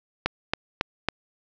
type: click train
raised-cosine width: 0.3 ms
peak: -6 dBFS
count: 4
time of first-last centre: 0.26-1.086 s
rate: 3.63 Hz
effects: resampled to 16000 Hz + 7-bit